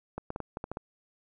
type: clicks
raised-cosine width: 1 ms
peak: -21 dBFS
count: 8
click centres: 0.18 / 0.304 / 0.361 / 0.403 / 0.571 / 0.641 / 0.716 / 0.771 s
effects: none